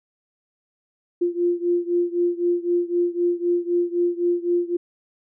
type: beating tone pair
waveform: sine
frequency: 347.8 / 351.7 Hz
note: F4 / F4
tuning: -7 / +12 cents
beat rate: 3.9 Hz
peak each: -21 / -23 dBFS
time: 1.21-4.77 s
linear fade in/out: 10 ms
effects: none